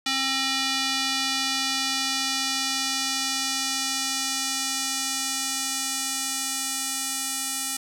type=tone with band-pass filter sweep; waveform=square; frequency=267.4 Hz; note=C4; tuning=38 cents sharp; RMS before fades=-27 dBFS; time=0.06-7.77 s; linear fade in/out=5 ms; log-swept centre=4000 to 8800 Hz; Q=1.3; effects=none